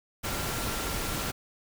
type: tone in noise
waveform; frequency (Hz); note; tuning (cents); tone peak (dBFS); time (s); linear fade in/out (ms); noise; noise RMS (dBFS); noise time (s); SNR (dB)
sine; 1370; F6; -34; -42; 0.23-1.32; 20; pink; -32; 0.23-1.32; -13
effects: none